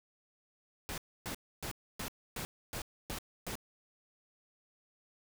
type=noise bursts; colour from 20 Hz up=pink; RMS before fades=-40 dBFS; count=8; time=0.89-3.554 s; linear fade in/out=0 ms; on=88 ms; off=280 ms; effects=none